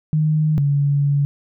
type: tone pair in turn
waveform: sine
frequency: 154.3 / 142.49 Hz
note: D#3 / C#3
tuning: -14 / +48 cents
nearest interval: minor second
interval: 138 cents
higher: first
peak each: -14 dBFS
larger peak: neither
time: 0.13-0.58 / 0.58-1.25 s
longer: second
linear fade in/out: 0 ms
effects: none